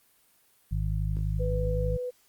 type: harmonic tone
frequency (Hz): 51.91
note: G#1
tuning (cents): 0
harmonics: 1 / 2 / 3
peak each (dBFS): -28 / -31 / -33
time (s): 0.71-1.97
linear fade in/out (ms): 10
type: tone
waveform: sine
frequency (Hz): 497.1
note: B4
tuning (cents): +11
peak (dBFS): -30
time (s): 1.39-2.11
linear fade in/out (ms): 20
effects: white hiss -64 dBFS RMS until 2.28 s + Opus 32 kbps